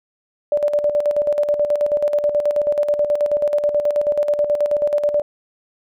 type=tone with tremolo; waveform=sine; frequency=587.3 Hz; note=D5; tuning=in tune; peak=-13 dBFS; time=0.52-5.22 s; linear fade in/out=2 ms; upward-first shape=square; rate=9.3 Hz; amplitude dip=60%; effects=none